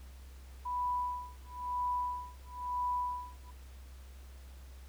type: tone with tremolo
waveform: sine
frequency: 987.8 Hz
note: B5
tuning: in tune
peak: -30 dBFS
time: 0.65-3.51 s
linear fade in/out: 10 ms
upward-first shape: sine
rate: 1 Hz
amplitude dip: 100%
effects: added 65 Hz sine -48 dBFS peak until 4.88 s + pink hiss -61 dBFS RMS until 4.88 s